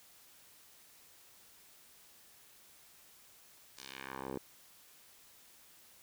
10% pulse tone with band-pass filter sweep, 66.5 Hz, C2, 29 cents sharp, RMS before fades -45 dBFS, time 3.77-4.38 s, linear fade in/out 5 ms, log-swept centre 6200 to 420 Hz, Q 1.3, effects white hiss -61 dBFS RMS until 6.02 s

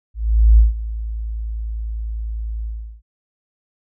sine tone with ADSR envelope, 55 Hz, A1, in tune, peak -5 dBFS, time 0.14-3.02 s, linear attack 440 ms, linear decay 150 ms, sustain -17 dB, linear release 370 ms, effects none

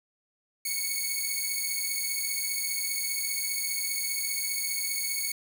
5% pulse beating tone pair, 2211 / 2226 Hz, C#7 / C#7, -5 / +7 cents, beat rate 15 Hz, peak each -21 / -22 dBFS, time 0.65-5.32 s, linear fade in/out 5 ms, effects 8-bit

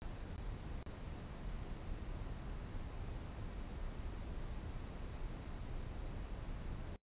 brown noise with dropouts, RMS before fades -45 dBFS, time 0.02-6.96 s, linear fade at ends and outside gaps 0 ms, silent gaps 0.363-0.38 / 0.827-0.863 / 5.449-5.454 s, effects noise-tail reverb RT60 0.1 s tail -19 dB re dry + resampled to 8000 Hz

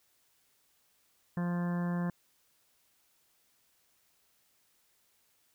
harmonic tone, 174.8 Hz, F3, 2 cents sharp, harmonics 1 / 2 / 3 / 4 / 5 / 6 / 7 / 8 / 9 / 10, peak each -30 / -45 / -45 / -47 / -51 / -46 / -56 / -54 / -51 / -50 dBFS, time 1.37-2.1 s, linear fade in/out 2 ms, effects white hiss -71 dBFS RMS until 5.54 s

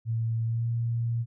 sine tone with pitch glide, 113.8 to 116.8 Hz, A#2 to A#2, -41 to +4 cents, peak -25 dBFS, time 0.05-1.26 s, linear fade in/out 50 ms, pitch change +45 cents, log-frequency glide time 0.44-0.67 s, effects none

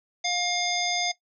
harmonic tone, 710 Hz, F5, 28 cents sharp, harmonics 1 / 3 / 5 / 7 / 9, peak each -30 / -30 / -30 / -30 / -30 dBFS, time 0.24-1.12 s, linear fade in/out 10 ms, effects noise-tail reverb RT60 0.1 s tail -17 dB re dry

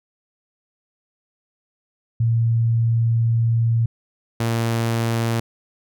sine / sawtooth tone pair in turn, 115.2 / 115.2 Hz, A#2 / A#2, -20 / -20 cents, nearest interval unison, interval 0 cents, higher neither, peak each -15 dBFS, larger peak neither, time 2.2-3.86 / 4.4-5.4 s, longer first, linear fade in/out 5 ms, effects none

